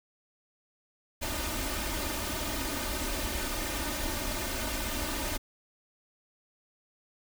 pink noise with comb filter, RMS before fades -33 dBFS, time 1.21-5.38 s, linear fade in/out 20 ms, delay 3.3 ms, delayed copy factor +0.8, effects none

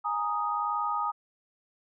sine chord, Ab suspended second, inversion none, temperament equal, 830.6 / 932.3 / 1244.5 Hz, Ab5 / Bb5 / Eb6, 0 / 0 / 0 cents, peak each -33 / -33 / -29 dBFS, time 0.04-1.12 s, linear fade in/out 20 ms, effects none

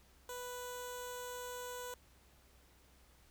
10% pulse tone with notch filter, 493.9 Hz, B4, in tune, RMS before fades -45 dBFS, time 0.29-1.94 s, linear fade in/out 2 ms, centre 2200 Hz, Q 0.71, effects added 63 Hz sine -66 dBFS peak until 3.3 s + pink hiss -67 dBFS RMS until 3.3 s

